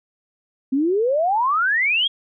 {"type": "exponential sweep", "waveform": "sine", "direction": "up", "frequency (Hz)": [256.2, 3348], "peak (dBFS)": -16, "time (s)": [0.72, 2.08], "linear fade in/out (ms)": 10, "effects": []}